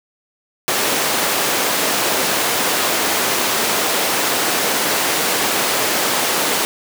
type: high-pass noise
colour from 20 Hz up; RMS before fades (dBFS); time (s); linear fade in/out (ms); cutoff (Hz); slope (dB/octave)
pink; -18; 0.68-6.65; 0; 350; 12
effects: none